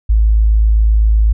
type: tone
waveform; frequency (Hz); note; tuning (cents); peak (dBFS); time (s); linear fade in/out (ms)
sine; 53.9; A1; -35; -7; 0.09-1.33; 10
effects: none